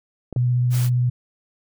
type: clicks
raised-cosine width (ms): 2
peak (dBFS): -18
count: 2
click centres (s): 0.327 / 0.363
type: tone with vibrato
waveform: sine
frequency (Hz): 123.47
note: B2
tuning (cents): 0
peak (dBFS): -16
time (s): 0.36-1.1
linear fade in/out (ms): 10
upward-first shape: sine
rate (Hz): 15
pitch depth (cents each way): 12
type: noise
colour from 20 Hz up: white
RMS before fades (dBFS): -33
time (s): 0.7-0.9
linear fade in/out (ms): 50
effects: none